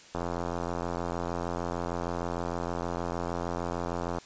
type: click train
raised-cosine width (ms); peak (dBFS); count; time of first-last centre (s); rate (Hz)
1; -18; 350; 0.15-4.185; 86.5
effects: white hiss -52 dBFS RMS until 4.25 s + resampled to 16000 Hz